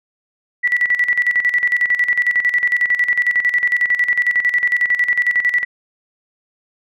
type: tone with tremolo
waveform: sine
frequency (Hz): 1956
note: B6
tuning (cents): -17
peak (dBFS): -11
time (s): 0.63-5.65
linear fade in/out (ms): 20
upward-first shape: square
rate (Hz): 11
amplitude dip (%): 70
effects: none